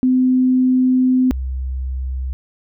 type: tone pair in turn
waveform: sine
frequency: 255.7 / 64.85 Hz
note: C4 / C2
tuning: -40 / -15 cents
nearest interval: 2 octaves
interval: 2375 cents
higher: first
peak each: -11 / -20 dBFS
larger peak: first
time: 0.03-1.31 / 1.31-2.33 s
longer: first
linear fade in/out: 0 ms
effects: none